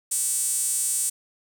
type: tone with high-pass filter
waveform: sawtooth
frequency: 380 Hz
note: F#4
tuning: 46 cents sharp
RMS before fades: -25 dBFS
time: 0.11-1.1 s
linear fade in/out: 10 ms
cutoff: 8500 Hz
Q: 4.6
effects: none